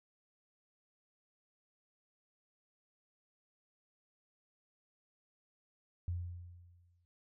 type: tone with exponential decay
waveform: sine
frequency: 87.6 Hz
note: F2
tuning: 6 cents sharp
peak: -33 dBFS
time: 6.08-7.05 s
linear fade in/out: 0 ms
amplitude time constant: 210 ms
effects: noise-tail reverb RT60 0.1 s tail -26 dB re dry